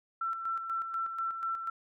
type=tone with tremolo; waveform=sine; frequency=1343 Hz; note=E6; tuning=32 cents sharp; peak=-30 dBFS; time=0.21-1.7 s; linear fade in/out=5 ms; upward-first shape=square; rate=4.1 Hz; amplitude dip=50%; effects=none